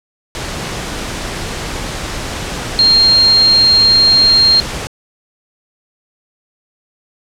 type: tone in noise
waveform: sine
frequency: 4200 Hz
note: C8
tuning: 6 cents sharp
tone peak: -6 dBFS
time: 2.79-4.6 s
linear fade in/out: 0 ms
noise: pink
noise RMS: -22 dBFS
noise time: 0.35-4.87 s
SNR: +13 dB
effects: low-pass 8000 Hz 12 dB/octave